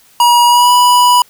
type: tone with pitch glide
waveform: square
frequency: 959 to 982 Hz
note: A#5 to B5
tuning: +49 to -10 cents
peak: -6 dBFS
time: 0.2-1.22 s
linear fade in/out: 2 ms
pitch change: +41 cents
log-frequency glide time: 0.46-0.72 s
effects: white hiss -47 dBFS RMS until 1.29 s